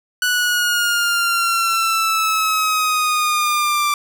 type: exponential sweep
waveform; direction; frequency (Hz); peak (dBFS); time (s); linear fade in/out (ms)
sawtooth; down; 1482 to 1174.7; -12; 0.22-3.94; 2
effects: none